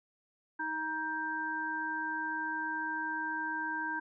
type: harmonic tone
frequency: 314.7 Hz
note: D#4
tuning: 20 cents sharp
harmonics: 1 / 3 / 5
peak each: -42 / -37 / -35 dBFS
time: 0.59-4 s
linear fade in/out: 10 ms
effects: none